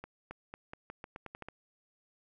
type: accelerating click train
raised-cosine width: 0.5 ms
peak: -28 dBFS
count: 11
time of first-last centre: 0.04-1.486 s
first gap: 270 ms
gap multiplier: 0.85
effects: none